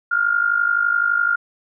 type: tone with amplitude modulation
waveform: sine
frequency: 1409 Hz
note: F6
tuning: 15 cents sharp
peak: -12 dBFS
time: 0.11-1.36 s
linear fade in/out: 10 ms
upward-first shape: sine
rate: 51.8 Hz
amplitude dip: 75%
effects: none